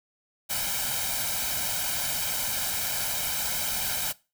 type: noise with comb filter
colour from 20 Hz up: white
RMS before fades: -29 dBFS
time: 0.49-4.13 s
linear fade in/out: 20 ms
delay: 1.3 ms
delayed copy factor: +0.75
effects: noise-tail reverb RT60 0.3 s tail -21 dB re dry